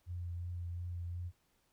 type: tone with vibrato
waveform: sine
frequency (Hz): 87.31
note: F2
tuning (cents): 0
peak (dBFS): -38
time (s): 0.06-1.32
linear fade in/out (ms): 50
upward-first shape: triangle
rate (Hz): 2.8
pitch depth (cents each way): 23
effects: pink hiss -75 dBFS RMS until 1.72 s